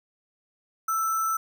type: tone with sample-and-hold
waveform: sine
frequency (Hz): 1328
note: E6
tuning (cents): +12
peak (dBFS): -23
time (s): 0.88-1.37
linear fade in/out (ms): 5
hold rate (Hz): 7350
effects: none